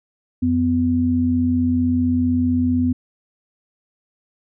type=tone pair together; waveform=sine; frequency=88.9 / 251.1 Hz; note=F2 / B3; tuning=+31 / +29 cents; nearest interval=octave + tritone; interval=1798 cents; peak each=-22 / -16 dBFS; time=0.42-2.93 s; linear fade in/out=10 ms; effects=none